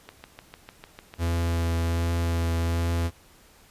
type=click train; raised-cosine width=0.3 ms; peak=-24 dBFS; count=8; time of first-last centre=0.09-1.139 s; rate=6.67 Hz
type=tone with vibrato; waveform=45% pulse; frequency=84.2 Hz; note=E2; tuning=37 cents sharp; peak=-23 dBFS; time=1.18-3.11 s; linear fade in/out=50 ms; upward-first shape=triangle; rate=1.3 Hz; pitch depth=13 cents each way
effects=pink hiss -55 dBFS RMS until 3.7 s + resampled to 32000 Hz